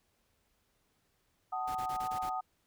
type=chord; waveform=sine; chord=D# diminished; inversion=first; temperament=equal with one note detuned; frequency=749.5 / 880 / 1244.5 Hz; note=F#5 / A5 / D#6; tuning=+22 / 0 / 0 cents; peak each=-35 / -41 / -38 dBFS; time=1.52-2.41 s; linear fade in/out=10 ms
type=noise bursts; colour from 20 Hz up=pink; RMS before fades=-47 dBFS; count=6; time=1.67-2.298 s; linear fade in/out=10 ms; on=83 ms; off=26 ms
effects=pink hiss -75 dBFS RMS until 2.66 s